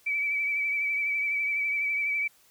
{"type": "tone with vibrato", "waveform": "sine", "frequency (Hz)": 2300, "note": "D7", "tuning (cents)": -37, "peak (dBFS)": -25, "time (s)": [0.06, 2.28], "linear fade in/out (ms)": 10, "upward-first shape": "triangle", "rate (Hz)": 12, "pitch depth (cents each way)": 39, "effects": ["white hiss -61 dBFS RMS until 2.5 s"]}